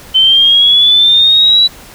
sine exponential sweep, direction up, 3067 to 3951 Hz, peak -4 dBFS, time 0.14-1.68 s, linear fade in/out 20 ms, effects pink hiss -35 dBFS RMS until 1.94 s

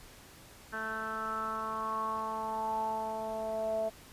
10% pulse tone with low-pass filter sweep, 220 Hz, A3, in tune, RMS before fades -35 dBFS, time 0.72-3.9 s, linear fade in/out 20 ms, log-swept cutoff 1600 to 640 Hz, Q 8.1, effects pink hiss -54 dBFS RMS until 4.12 s + resampled to 32000 Hz

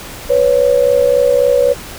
sine tone pair together, 493.9 / 557.6 Hz, B4 / C#5, 0 / +10 cents, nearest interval major second, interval 210 cents, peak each -11 dBFS, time 0.29-1.74 s, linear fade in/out 20 ms, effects pink hiss -30 dBFS RMS until 1.98 s

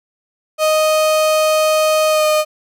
35% pulse tone with pitch glide, 622.3 to 614.1 Hz, D#5 to D#5, 0 to -23 cents, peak -10 dBFS, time 0.58-2.45 s, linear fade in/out 50 ms, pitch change -23 cents, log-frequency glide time 2.09-2.25 s, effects none

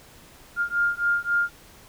sine beating tone pair, 1405 / 1408.7 Hz, F6 / F6, +10 / +15 cents, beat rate 3.7 Hz, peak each -24 dBFS, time 0.56-1.5 s, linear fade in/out 50 ms, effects pink hiss -50 dBFS RMS until 1.88 s

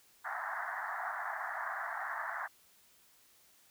white band-pass noise, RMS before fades -39 dBFS, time 0.24-2.48 s, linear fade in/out 20 ms, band 660 to 1900 Hz, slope 96 dB/octave, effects white hiss -65 dBFS RMS until 3.7 s

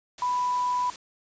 sine tone in noise, 990 Hz, B5, 4 cents sharp, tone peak -23 dBFS, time 0.22-0.9 s, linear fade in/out 2 ms, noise white, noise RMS -41 dBFS, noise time 0.18-0.96 s, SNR +15 dB, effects resampled to 16000 Hz

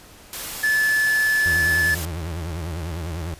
white noise, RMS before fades -31 dBFS, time 0.33-2.05 s, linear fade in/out 0 ms
triangle tone, 1734 Hz, A6, 26 cents flat, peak -15 dBFS, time 0.63-1.95 s, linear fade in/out 10 ms
35% pulse tone with vibrato, 83 Hz, E2, 12 cents sharp, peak -25 dBFS, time 1.46-3.34 s, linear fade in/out 0 ms, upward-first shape sine, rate 10 Hz, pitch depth 130 cents each way
effects pink hiss -46 dBFS RMS until 3.39 s + resampled to 32000 Hz

